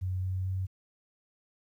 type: tone with pitch steps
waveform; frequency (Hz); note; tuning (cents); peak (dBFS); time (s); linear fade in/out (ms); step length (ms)
sine; 92.5 / 93.3 / 94.12; F#2 / F#2 / F#2; 0 / +15 / +30; -29; 0.01-0.67; 20; 220
effects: 11-bit